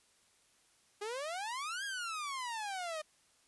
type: exponential two-way sweep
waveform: sawtooth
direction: up then down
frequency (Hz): 400.6 to 1661 to 605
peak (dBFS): -34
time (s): 1.01-3.02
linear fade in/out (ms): 10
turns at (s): 1.84
effects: white hiss -69 dBFS RMS until 3.47 s + resampled to 24000 Hz